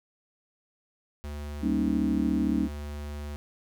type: tone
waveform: square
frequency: 73.42 Hz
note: D2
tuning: in tune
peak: -35 dBFS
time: 1.24-3.36 s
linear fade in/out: 0 ms
type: chord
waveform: sine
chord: Eb dominant seventh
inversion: first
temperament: equal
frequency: 196 / 233.1 / 277.2 / 311.1 Hz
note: G3 / Bb3 / Db4 / Eb4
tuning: 0 / 0 / 0 / 0 cents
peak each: -29 dBFS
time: 1.61-2.69 s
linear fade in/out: 50 ms
effects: none